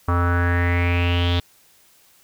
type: tone with low-pass filter sweep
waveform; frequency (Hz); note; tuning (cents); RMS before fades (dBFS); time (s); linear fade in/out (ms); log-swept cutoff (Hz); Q
square; 87.31; F2; 0; -19; 0.08-1.4; 5; 1200 to 3600; 6.3
effects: white hiss -55 dBFS RMS until 2.23 s